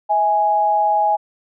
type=tone pair together; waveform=sine; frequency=648 / 830.6 Hz; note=E5 / G#5; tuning=-30 / 0 cents; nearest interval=major third; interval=430 cents; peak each=-21 / -14 dBFS; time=0.09-1.17 s; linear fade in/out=20 ms; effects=none